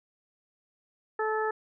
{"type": "harmonic tone", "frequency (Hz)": 434.6, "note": "A4", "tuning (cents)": -21, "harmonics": [1, 2, 3, 4], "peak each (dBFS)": [-29, -32, -34, -35], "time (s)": [1.19, 1.51], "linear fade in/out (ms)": 5, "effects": []}